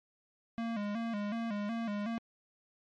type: tone with vibrato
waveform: square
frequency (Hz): 217.4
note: A3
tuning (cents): -21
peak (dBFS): -34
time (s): 0.58-2.18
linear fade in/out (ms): 0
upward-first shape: square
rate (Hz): 2.7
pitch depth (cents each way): 98
effects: low-pass 3000 Hz 12 dB/octave + MP3 48 kbps